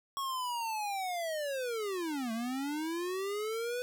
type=linear two-way sweep; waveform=square; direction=down then up; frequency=1108.7 to 220 to 499.6 Hz; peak=-34 dBFS; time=0.17-3.82 s; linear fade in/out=0 ms; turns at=2.32 s; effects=none

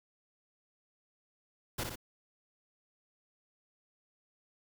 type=noise with echo; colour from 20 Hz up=pink; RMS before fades=-35 dBFS; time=1.78-1.84 s; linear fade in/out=10 ms; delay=59 ms; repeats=2; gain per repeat=-4 dB; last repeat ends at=1.958 s; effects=none

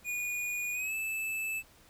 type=tone with pitch glide; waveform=square; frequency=2449 to 2625 Hz; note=D#7 to E7; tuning=-28 to -8 cents; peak=-33 dBFS; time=0.04-1.63 s; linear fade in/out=50 ms; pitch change=+120 cents; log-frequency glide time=0.73-0.94 s; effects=pink hiss -60 dBFS RMS until 1.89 s

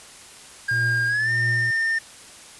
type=tone with pitch glide; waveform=triangle; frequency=1613 to 1810.5 Hz; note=G6 to A6; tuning=+49 to +49 cents; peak=-18 dBFS; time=0.68-1.99 s; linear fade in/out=10 ms; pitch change=+200 cents; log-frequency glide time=1.07-1.31 s
type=tone with tremolo; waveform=triangle; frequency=117.7 Hz; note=A#2; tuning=17 cents sharp; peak=-21 dBFS; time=0.71-1.71 s; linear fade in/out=5 ms; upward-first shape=triangle; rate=1.6 Hz; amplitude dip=85%
effects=white hiss -44 dBFS RMS until 2.59 s + resampled to 24000 Hz

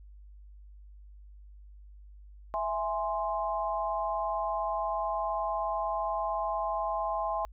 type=chord; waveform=sine; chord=E augmented; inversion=none; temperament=equal; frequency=659.3 / 830.6 / 1046.5 Hz; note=E5 / G#5 / B#5; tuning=0 / 0 / 0 cents; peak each=-33 dBFS; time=2.54-7.45 s; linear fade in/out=0 ms; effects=added 50 Hz sine -48 dBFS peak until 7.52 s

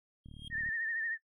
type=tone with exponential growth; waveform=triangle; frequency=3234 Hz; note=G#7; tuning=47 cents flat; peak=-39 dBFS; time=0.24-0.48 s; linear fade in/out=2 ms; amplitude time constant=51 ms
type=click train; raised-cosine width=5 ms; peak=-38 dBFS; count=17; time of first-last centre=0.26-0.689 s; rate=37.3 Hz
type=tone with vibrato; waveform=sine; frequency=1814 Hz; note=A#6; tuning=48 cents flat; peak=-33 dBFS; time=0.5-1.18 s; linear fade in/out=50 ms; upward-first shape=sine; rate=13 Hz; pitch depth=55 cents each way
effects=noise-tail reverb RT60 0.1 s tail -19 dB re dry

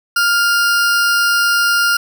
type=tone pair together; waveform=40% pulse; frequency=1404 / 5011 Hz; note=F6 / D#8; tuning=+9 / +11 cents; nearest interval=octave + minor seventh; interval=2202 cents; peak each=-11 / -22 dBFS; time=0.16-1.97 s; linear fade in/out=5 ms; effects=none

